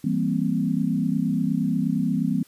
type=chord; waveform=sine; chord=C dominant seventh; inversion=first; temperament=equal; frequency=164.81 / 196 / 233.1 / 261.6 Hz; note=E3 / G3 / Bb3 / C4; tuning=0 / 0 / 0 / 0 cents; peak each=-26 dBFS; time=0.04-2.43 s; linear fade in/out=5 ms; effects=white hiss -56 dBFS RMS until 2.47 s + resampled to 32000 Hz